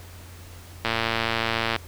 click train, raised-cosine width 0.3 ms, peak -7 dBFS, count 105, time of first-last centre 0.85-1.762 s, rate 114 Hz, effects added 88 Hz sine -42 dBFS peak until 1.87 s + pink hiss -47 dBFS RMS until 1.87 s

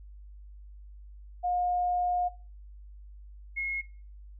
sine tone pair in turn, 715 / 2164 Hz, F5 / C#7, +41 / -42 cents, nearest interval octave + perfect fifth, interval 1917 cents, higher second, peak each -26 / -29 dBFS, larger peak first, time 1.43-2.29 / 3.56-3.82 s, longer first, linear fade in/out 20 ms, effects noise-tail reverb RT60 0.4 s tail -20 dB re dry + added 50 Hz sine -45 dBFS peak until 4.39 s

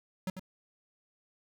square tone with echo, 186.8 Hz, F#3, 17 cents sharp, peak -32 dBFS, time 0.27-0.3 s, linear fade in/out 2 ms, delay 95 ms, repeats 1, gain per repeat -8 dB, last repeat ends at 0.395 s, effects none

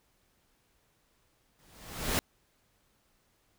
pink noise with exponential growth, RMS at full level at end -26 dBFS, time 1.59-2.19 s, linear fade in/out 0 ms, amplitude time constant 130 ms, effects pink hiss -71 dBFS RMS until 3.58 s

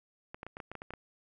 clicks, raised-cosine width 0.5 ms, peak -27 dBFS, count 10, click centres 0.345 / 0.431 / 0.466 / 0.569 / 0.602 / 0.716 / 0.753 / 0.819 / 0.906 / 0.937 s, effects none

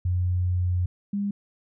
sine tone pair in turn, 89.9 / 201.8 Hz, F#2 / G#3, -49 / -49 cents, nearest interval octave + major second, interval 1400 cents, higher second, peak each -21 / -24 dBFS, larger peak first, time 0.05-0.86 / 1.13-1.31 s, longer first, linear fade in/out 5 ms, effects none

